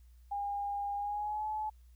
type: tone with pitch glide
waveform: sine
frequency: 810 to 858.2 Hz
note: G#5 to A5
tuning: -43 to -43 cents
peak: -33 dBFS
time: 0.31-1.7 s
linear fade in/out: 10 ms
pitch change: +100 cents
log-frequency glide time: 0.96-1.47 s
effects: added 60 Hz sine -55 dBFS peak until 1.95 s + white hiss -75 dBFS RMS until 1.95 s